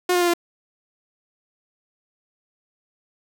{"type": "tone with pitch steps", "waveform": "sawtooth", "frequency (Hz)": [360, 354.8, 349.8, 344.7], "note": ["F#4", "F4", "F4", "F4"], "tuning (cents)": [-47, 27, 3, -23], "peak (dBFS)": -13, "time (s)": [0.09, 0.338], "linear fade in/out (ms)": 5, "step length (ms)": 62, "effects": ["7-bit"]}